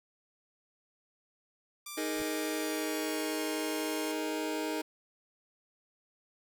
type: tone with pitch glide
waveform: 5% pulse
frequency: 1179 to 1074.9 Hz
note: D6 to C6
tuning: +6 to +46 cents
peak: -29 dBFS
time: 1.86-4.12 s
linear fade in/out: 5 ms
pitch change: -160 cents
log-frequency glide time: 2.57-3.48 s
type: chord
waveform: sawtooth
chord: D# suspended fourth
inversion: none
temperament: just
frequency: 311.1 / 414.8 / 466.7 Hz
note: D#4 / G#4 / A#4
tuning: 0 / -2 / +2 cents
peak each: -30 / -35 / -35 dBFS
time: 1.97-4.82 s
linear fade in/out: 10 ms
type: noise with exponential growth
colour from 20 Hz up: brown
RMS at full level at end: -38 dBFS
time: 2.14-2.22 s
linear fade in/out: 0 ms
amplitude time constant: 17 ms
effects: none